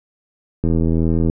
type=click train; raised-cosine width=3 ms; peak=-6 dBFS; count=55; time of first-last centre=0.64-1.299 s; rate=82 Hz; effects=none